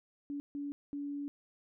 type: tone bursts at uneven times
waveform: sine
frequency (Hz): 286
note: D4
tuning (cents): -46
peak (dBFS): -36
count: 3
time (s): 0.3-0.4 / 0.55-0.72 / 0.93-1.28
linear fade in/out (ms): 0
effects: none